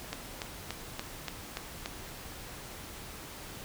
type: click train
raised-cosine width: 0.2 ms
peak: -17 dBFS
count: 7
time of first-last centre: 0.13-1.859 s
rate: 3.47 Hz
effects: pink hiss -45 dBFS RMS until 3.64 s